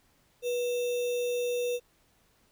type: tone with sample-and-hold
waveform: sine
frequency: 486.6 Hz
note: B4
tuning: 26 cents flat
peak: -27 dBFS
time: 0.42-1.8 s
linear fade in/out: 50 ms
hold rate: 3150 Hz
effects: pink hiss -67 dBFS RMS until 2.51 s